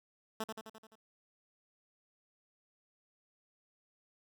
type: tone with echo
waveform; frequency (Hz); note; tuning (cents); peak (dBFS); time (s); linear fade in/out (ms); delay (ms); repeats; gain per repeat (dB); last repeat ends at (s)
10% pulse; 220; A3; 0; -27; 0.4-0.44; 5; 86; 6; -4; 0.956
effects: none